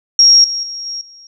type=tone with level steps; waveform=sine; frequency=5588 Hz; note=F8; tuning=in tune; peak=-4 / -17 / -23 / -21 / -37 dBFS; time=0.19-1.27 s; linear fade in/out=2 ms; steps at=0.44 / 0.63 / 0.86 / 1.01 s; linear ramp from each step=2 ms; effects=none